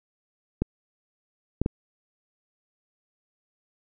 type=clicks; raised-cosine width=3 ms; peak=-10 dBFS; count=3; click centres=0.62 / 1.616 / 1.661 s; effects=none